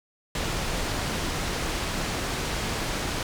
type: low-pass noise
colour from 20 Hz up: pink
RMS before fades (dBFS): -29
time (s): 0.35-3.23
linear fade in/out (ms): 2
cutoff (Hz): 7500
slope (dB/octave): 12
effects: none